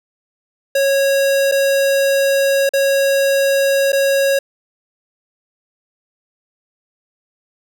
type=tone with dropouts; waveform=square; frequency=550 Hz; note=C#5; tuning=14 cents flat; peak=-13 dBFS; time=0.75-4.39 s; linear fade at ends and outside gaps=5 ms; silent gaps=1.515-1.52 / 2.692-2.735 / 3.921-3.929 s; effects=none